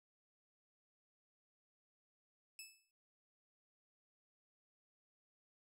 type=tone with exponential decay; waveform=15% pulse; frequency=2615 Hz; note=E7; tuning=15 cents flat; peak=-40 dBFS; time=2.59-2.91 s; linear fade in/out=1 ms; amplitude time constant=68 ms; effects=none